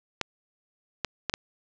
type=clicks; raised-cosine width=0.2 ms; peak=-9 dBFS; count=4; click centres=0.213 / 1.047 / 1.297 / 1.339 s; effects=low-pass 7000 Hz 12 dB/octave + 8-bit